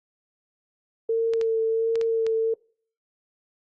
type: tone with vibrato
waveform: sine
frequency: 451.5 Hz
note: A4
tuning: 45 cents sharp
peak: -20 dBFS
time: 1.09-2.54 s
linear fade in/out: 5 ms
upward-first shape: sine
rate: 1.4 Hz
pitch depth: 17 cents each way
type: clicks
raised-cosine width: 0.2 ms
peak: -19 dBFS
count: 5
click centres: 1.336 / 1.413 / 1.956 / 2.013 / 2.266 s
effects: noise-tail reverb RT60 0.5 s tail -25 dB re dry + Opus 32 kbps